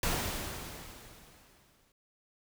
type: noise with exponential decay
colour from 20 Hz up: pink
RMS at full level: -30 dBFS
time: 0.03-1.92 s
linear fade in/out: 2 ms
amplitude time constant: 410 ms
effects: none